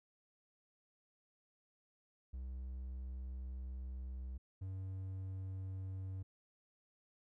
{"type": "tone pair in turn", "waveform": "triangle", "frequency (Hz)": [63.9, 94.86], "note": ["C2", "F#2"], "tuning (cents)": [-40, 44], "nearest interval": "perfect fifth", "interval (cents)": 684, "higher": "second", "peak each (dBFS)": [-40, -39], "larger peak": "second", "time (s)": [[2.33, 4.38], [4.61, 6.23]], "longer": "first", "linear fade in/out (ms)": 10, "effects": []}